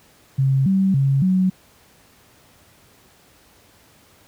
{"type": "tone with pitch steps", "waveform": "sine", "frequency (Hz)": [134.6, 192.2, 136.8, 186.3], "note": ["C3", "G3", "C#3", "F#3"], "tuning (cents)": [49, -34, -23, 12], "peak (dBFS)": -14, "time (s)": [0.38, 1.5], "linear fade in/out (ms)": 10, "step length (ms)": 280, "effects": ["pink hiss -53 dBFS RMS until 4.27 s", "high-pass 60 Hz 12 dB/octave"]}